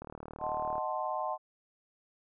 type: click train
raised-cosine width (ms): 1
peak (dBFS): -29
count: 30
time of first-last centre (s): 0.02-0.781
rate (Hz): 38.1
type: chord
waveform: sine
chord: D# diminished seventh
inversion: none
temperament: equal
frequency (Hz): 622.3 / 740 / 880 / 1046.5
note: D#5 / F#5 / A5 / C6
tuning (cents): 0 / 0 / 0 / 0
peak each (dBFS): -37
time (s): 0.39-1.38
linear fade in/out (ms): 50
effects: none